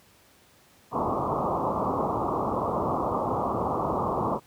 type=low-pass noise; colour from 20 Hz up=white; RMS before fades=-27 dBFS; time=0.91-4.4 s; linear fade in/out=50 ms; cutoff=1200 Hz; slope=96 dB/octave; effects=pink hiss -58 dBFS RMS until 4.46 s + high-pass 80 Hz 12 dB/octave